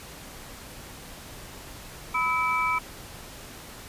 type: tone cluster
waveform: sine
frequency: 998 / 1289 / 2308 Hz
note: B5 / E6 / D7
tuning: +18 / -39 / -31 cents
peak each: -27 dBFS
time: 2.14-2.79 s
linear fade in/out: 10 ms
effects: pink hiss -43 dBFS RMS until 3.88 s + resampled to 32000 Hz